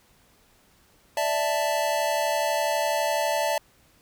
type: chord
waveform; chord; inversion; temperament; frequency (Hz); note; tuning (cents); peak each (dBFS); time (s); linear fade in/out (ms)
square; D suspended second; none; equal; 587.3 / 659.3 / 880; D5 / E5 / A5; 0 / 0 / 0; -28; 1.17-3.58; 2
effects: pink hiss -60 dBFS RMS until 4.01 s